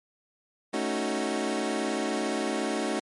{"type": "chord", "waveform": "25% pulse", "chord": "D# half-diminished seventh", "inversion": "second", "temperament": "equal", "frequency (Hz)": [220, 277.2, 311.1, 370], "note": ["A3", "C#4", "D#4", "F#4"], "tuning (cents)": [0, 0, 0, 0], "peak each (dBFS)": -29, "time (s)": [0.73, 3], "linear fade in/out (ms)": 10, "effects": ["MP3 48 kbps"]}